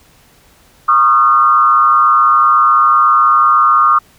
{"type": "tone with frequency modulation", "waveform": "sine", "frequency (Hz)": 1223, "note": "D#6", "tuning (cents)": -30, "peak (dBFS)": -6, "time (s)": [0.88, 3.99], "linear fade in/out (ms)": 10, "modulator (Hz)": 126, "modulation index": 0.93, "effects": ["pink hiss -48 dBFS RMS until 4.18 s"]}